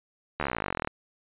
slowing click train, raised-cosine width 0.5 ms, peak -13 dBFS, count 26, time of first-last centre 0.4-0.874 s, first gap 13 ms, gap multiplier 1.03, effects resampled to 8000 Hz

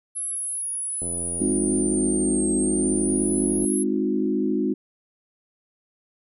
sine linear two-way sweep, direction down then up, 11000 to 8372 to 11000 Hz, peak -26 dBFS, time 0.15-3.84 s, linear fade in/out 20 ms, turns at 2.55 s
click train, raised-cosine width 2 ms, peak -22 dBFS, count 227, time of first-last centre 1.02-3.648 s, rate 86 Hz
sine chord, Ab dominant seventh, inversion none, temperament equal with one note detuned, 207.7 / 261.6 / 311.1 / 361.1 Hz, Ab3 / C4 / Eb4 / Gb4, 0 / 0 / 0 / -42 cents, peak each -26 dBFS, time 1.4-4.74 s, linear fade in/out 10 ms
effects none

